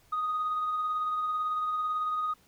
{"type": "tone with tremolo", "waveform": "sine", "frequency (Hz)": 1244.5, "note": "D#6", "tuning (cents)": 0, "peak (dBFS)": -25, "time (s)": [0.12, 2.34], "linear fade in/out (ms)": 10, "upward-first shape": "sine", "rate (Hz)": 18, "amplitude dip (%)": 30, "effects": ["tanh soft clip ceiling -24 dBFS", "pink hiss -63 dBFS RMS until 2.47 s"]}